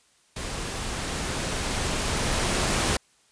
pink noise with level ramp, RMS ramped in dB -33 to -23 dBFS, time 0.36-2.97 s, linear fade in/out 5 ms, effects white hiss -62 dBFS RMS until 3.31 s + resampled to 22050 Hz

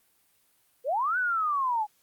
sine linear two-way sweep, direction up then down, 463.5 to 1524 to 817 Hz, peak -24 dBFS, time 0.84-1.87 s, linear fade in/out 50 ms, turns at 1.18 s, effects white hiss -67 dBFS RMS until 2.02 s + Opus 32 kbps

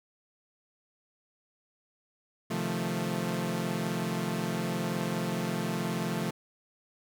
sawtooth chord, F dominant seventh, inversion second, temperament equal, 130.81 / 155.56 / 174.61 / 220 Hz, C3 / Eb3 / F3 / A3, 0 / 0 / 0 / 0 cents, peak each -34 / -35 / -29 / -30 dBFS, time 2.5-6.31 s, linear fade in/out 10 ms, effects none

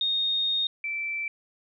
sine tone pair in turn, 3700 / 2331 Hz, A#7 / D7, -14 / -14 cents, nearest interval minor sixth, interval 800 cents, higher first, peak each -23 / -28 dBFS, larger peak first, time 0.01-0.67 / 0.84-1.28 s, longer first, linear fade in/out 2 ms, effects none

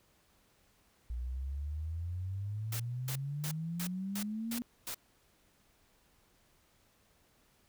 sine exponential sweep, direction up, 58.4 to 241.8 Hz, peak -35 dBFS, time 1.1-4.62 s, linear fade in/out 0 ms
white noise bursts, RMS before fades -40 dBFS, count 7, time 2.72-4.946 s, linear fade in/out 5 ms, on 78 ms, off 280 ms
effects pink hiss -69 dBFS RMS until 7.68 s

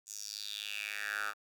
10% pulse tone with high-pass filter sweep, 103.83 Hz, G#2, in tune, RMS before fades -40 dBFS, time 0.06-1.34 s, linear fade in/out 50 ms, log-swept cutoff 7000 to 1200 Hz, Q 4.5, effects none

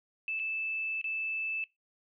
sine tone with dropouts, 2631 Hz, E7, 4 cents flat, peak -31 dBFS, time 0.28-1.64 s, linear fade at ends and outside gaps 1 ms, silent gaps 0.393-0.397 / 1.014-1.042 s, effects noise-tail reverb RT60 0.2 s tail -22 dB re dry

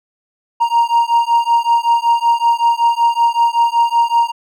triangle beating tone pair, 932.3 / 937.6 Hz, A#5 / A#5, 0 / +10 cents, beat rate 5.3 Hz, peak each -12 dBFS, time 0.6-4.32 s, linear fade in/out 20 ms, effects none

